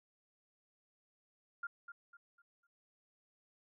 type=tone with echo; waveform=sine; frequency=1400 Hz; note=F6; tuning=4 cents sharp; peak=-38 dBFS; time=1.63-1.67 s; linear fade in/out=5 ms; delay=250 ms; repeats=4; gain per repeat=-9 dB; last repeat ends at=2.67 s; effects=none